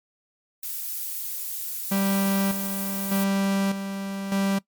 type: noise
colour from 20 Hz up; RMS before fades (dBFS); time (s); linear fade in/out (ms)
violet; -31; 0.63-3.24; 2
type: tone with tremolo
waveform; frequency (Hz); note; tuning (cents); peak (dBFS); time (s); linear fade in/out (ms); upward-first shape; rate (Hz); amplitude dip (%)
45% pulse; 196; G3; 0; -21; 1.91-4.59; 10; square; 0.83; 60
effects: noise-tail reverb RT60 0.1 s tail -21 dB re dry + MP3 96 kbps